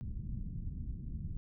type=low-pass noise; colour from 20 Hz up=pink; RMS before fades=-40 dBFS; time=0.01-1.37 s; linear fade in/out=0 ms; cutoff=190 Hz; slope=24 dB/octave; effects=none